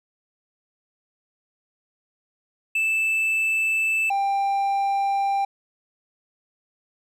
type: tone pair in turn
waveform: triangle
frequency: 2637 / 791.9 Hz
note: E7 / G5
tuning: 0 / +17 cents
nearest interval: octave + major sixth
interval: 2083 cents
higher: first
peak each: -18 dBFS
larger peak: neither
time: 2.75-4.1 / 4.1-5.45 s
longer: neither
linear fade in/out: 5 ms
effects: none